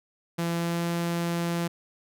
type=tone with pitch glide; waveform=sawtooth; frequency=169.3 to 170.58 Hz; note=E3 to F3; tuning=+46 to -40 cents; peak=-22 dBFS; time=0.38-1.68 s; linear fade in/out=10 ms; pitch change=+14 cents; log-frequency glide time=0.53-0.87 s; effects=none